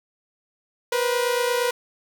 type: tone pair together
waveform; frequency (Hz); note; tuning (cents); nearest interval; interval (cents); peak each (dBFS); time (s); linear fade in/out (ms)
sawtooth; 481.4 / 510; B4 / C5; -44 / -44; minor second; 100; -18 / -22; 0.92-1.71; 5
effects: none